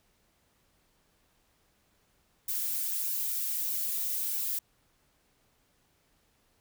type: noise with flanger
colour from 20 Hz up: violet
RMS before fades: -32 dBFS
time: 2.48-4.59 s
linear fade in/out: 5 ms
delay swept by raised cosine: 1.5 to 6.8 ms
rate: 1.6 Hz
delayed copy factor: -0.85
effects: pink hiss -70 dBFS RMS until 6.6 s